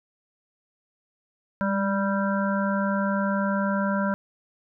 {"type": "harmonic tone with a mistuned harmonic", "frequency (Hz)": 196, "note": "G3", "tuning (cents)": 0, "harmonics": [1, 3, 5, 7, 8], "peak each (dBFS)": [-24, -29, -31, -32, -33], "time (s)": [1.61, 4.14], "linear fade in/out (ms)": 0, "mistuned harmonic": 1, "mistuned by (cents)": 33, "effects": []}